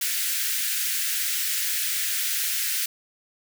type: high-pass noise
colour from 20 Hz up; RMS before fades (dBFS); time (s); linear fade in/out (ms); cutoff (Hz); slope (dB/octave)
white; -26; 0.01-2.86; 5; 1500; 48
effects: none